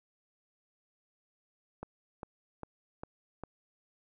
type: click train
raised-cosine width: 1 ms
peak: -26 dBFS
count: 5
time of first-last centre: 1.83-3.436 s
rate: 2.49 Hz
effects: none